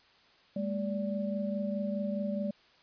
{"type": "tone cluster", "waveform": "sine", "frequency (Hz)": [203.4, 228.2, 580], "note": ["G#3", "A#3", "D5"], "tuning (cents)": [-36, -37, -22], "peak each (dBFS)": [-32, -39, -36], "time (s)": [0.56, 2.51], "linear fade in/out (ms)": 5, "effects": ["white hiss -62 dBFS RMS until 2.82 s", "resampled to 11025 Hz"]}